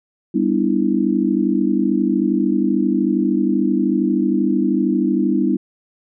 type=chord; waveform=sine; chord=E minor seventh; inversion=first; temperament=just; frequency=197.78 / 247.2 / 296.7 / 329.6 Hz; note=G3 / B3 / D4 / E4; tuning=+16 / +2 / +18 / 0 cents; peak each=-20 dBFS; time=0.34-5.57 s; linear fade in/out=10 ms; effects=none